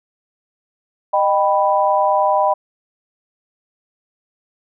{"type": "chord", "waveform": "sine", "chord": "Eb augmented", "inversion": "none", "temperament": "equal with one note detuned", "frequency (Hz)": [614, 784, 987.8], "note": ["Eb5", "G5", "B5"], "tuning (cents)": [-23, 0, 0], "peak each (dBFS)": -17, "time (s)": [1.13, 2.54], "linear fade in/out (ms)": 10, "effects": []}